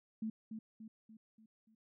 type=tone with echo; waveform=sine; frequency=220.1 Hz; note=A3; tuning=1 cent sharp; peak=-36 dBFS; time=0.22-0.3 s; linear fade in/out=5 ms; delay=290 ms; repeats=5; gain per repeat=-6 dB; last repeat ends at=1.75 s; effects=none